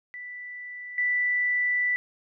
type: tone with level steps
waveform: sine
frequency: 1975.5 Hz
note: B6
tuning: in tune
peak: -36 / -22 dBFS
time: 0.14-1.96 s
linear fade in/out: 0 ms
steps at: 0.98 s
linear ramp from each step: 2 ms
effects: none